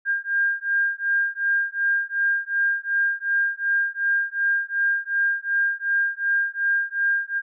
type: beating tone pair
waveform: sine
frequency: 1604 / 1606.7 Hz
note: G6 / G6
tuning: +39 / +42 cents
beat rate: 2.7 Hz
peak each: -23 dBFS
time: 0.05-7.42 s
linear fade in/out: 50 ms
effects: none